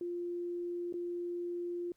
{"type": "tone with dropouts", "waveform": "sine", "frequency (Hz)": 349.2, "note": "F4", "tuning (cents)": 0, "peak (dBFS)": -35, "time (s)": [0.01, 1.92], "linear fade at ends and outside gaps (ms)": 2, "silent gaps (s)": [0.926, 0.939], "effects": ["pink hiss -75 dBFS RMS until 1.96 s"]}